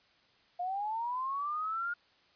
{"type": "linear sweep", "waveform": "sine", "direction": "up", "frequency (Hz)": [698.5, 1430], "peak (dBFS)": -32, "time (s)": [0.59, 1.94], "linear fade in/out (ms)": 10, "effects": ["white hiss -66 dBFS RMS until 2.35 s", "resampled to 11025 Hz"]}